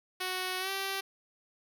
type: tone with pitch glide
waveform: 5% pulse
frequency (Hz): 370 to 388.8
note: F#4 to G4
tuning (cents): 0 to -14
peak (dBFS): -21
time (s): 0.2-1.01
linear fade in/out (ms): 10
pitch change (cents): +86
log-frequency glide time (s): 0.59-0.7
effects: none